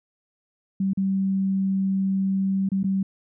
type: tone with dropouts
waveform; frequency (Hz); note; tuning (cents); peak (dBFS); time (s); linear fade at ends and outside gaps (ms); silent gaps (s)
sine; 192.9; G3; -28; -20; 0.8-3.03; 5; 0.934-0.973 / 2.69-2.717 / 2.832-2.842
effects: none